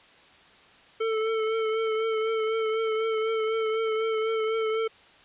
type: tone with vibrato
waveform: square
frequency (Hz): 442.5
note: A4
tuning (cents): +10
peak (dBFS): -25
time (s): 1-4.88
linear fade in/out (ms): 10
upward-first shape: triangle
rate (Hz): 4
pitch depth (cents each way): 32
effects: white hiss -54 dBFS RMS until 5.24 s + resampled to 8000 Hz